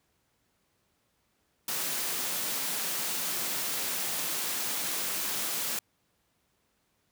white high-pass noise, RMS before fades -32 dBFS, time 1.68-5.79 s, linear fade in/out 2 ms, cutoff 130 Hz, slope 48 dB/octave, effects pink hiss -73 dBFS RMS until 7.11 s + high-pass 60 Hz 12 dB/octave

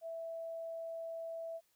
sine tone, 659.3 Hz, E5, in tune, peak -40 dBFS, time 0.01-1.61 s, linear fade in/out 50 ms, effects white hiss -75 dBFS RMS until 1.75 s

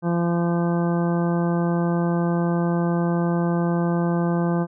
harmonic tone, 171.5 Hz, F3, 31 cents flat, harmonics 1 / 2 / 3 / 4 / 5 / 6 / 7 / 9, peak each -20 / -26 / -30 / -32 / -34 / -36 / -37 / -39 dBFS, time 0.02-4.67 s, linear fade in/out 50 ms, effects none

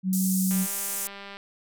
sine tone, 187.5 Hz, F#3, 23 cents sharp, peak -22 dBFS, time 0.03-0.67 s, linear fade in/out 50 ms
white band-pass noise, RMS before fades -31 dBFS, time 0.13-1.07 s, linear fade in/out 0 ms, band 6400 to 14000 Hz, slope 24 dB/octave
click train, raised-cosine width 0.3 ms, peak -25 dBFS, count 172, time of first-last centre 0.51-1.369 s, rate 199 Hz
effects none

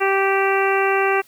harmonic tone, 390 Hz, G4, 9 cents flat, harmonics 1 / 2 / 3 / 4 / 5 / 6 / 7, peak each -19 / -22 / -24 / -25 / -26 / -27 / -27 dBFS, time 0-1.22 s, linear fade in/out 20 ms, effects white hiss -53 dBFS RMS until 1.27 s

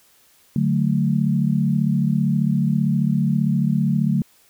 sine chord, D major, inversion none, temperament equal, 146.83 / 185 / 220 Hz, D3 / F#3 / A3, 0 / 0 / 0 cents, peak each -20 / -21 / -21 dBFS, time 0.56-4.22 s, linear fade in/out 2 ms, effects white hiss -56 dBFS RMS until 4.49 s

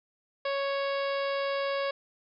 harmonic tone with a mistuned harmonic, 554.4 Hz, C#5, in tune, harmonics 1 / 2 / 3 / 4 / 5 / 6 / 7 / 8 / 9, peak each -29 / -35 / -39 / -41 / -43 / -45 / -46 / -47 / -48 dBFS, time 0.45-1.91 s, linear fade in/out 5 ms, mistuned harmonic 8, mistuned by +39 cents, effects none

